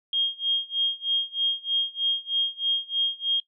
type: tone with tremolo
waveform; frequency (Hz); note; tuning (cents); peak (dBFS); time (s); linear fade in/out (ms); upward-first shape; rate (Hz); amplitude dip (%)
sine; 3240; G#7; -43; -19; 0.13-3.4; 2; sine; 3.2; 95
effects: noise-tail reverb RT60 0.1 s tail -19 dB re dry